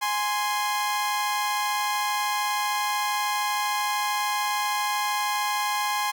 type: tone pair together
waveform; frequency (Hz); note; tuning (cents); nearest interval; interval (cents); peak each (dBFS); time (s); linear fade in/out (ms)
sawtooth; 830.6 / 1046.5; G#5 / C6; 0 / 0; major third; 400; -23; 0.01-6.12; 20
effects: none